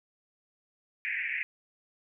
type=band-pass noise; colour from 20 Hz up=white; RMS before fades=-33 dBFS; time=1.05-1.43 s; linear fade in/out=0 ms; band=1700 to 2500 Hz; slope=96 dB/octave; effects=none